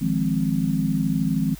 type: chord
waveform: sine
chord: F minor seventh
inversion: third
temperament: equal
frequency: 155.56 / 174.61 / 207.7 / 261.6 Hz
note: Eb3 / F3 / Ab3 / C4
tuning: 0 / 0 / 0 / 0 cents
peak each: -25 dBFS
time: 0.01-1.55 s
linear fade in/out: 10 ms
effects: added 50 Hz sine -41 dBFS peak until 1.59 s + white hiss -46 dBFS RMS until 1.59 s